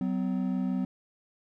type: tone pair together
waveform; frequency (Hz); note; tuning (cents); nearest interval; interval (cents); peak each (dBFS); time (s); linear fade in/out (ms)
triangle; 187.95 / 254.3; F#3 / C4; +27 / -49; perfect fourth; 524; -27 / -28; 0.01-0.85; 2
effects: none